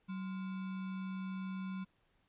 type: tone with sample-and-hold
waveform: sine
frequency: 188.8 Hz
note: F#3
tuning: 35 cents sharp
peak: -38 dBFS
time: 0.08-1.85 s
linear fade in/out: 20 ms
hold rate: 1225 Hz
effects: pink hiss -75 dBFS RMS until 2.28 s + resampled to 8000 Hz